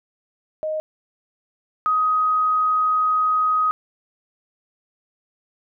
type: tone pair in turn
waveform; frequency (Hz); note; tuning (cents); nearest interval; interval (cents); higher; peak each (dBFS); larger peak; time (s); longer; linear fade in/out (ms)
sine; 622.3 / 1256.2; D#5 / D#6; 0 / +16; octave; 1216; second; -22 / -16; second; 0.63-0.8 / 1.86-3.71; second; 0
effects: none